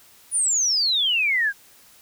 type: exponential sweep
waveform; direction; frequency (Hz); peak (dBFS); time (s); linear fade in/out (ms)
sine; down; 9956 to 1568; -18; 0.31-1.53; 50
effects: white hiss -52 dBFS RMS until 2.01 s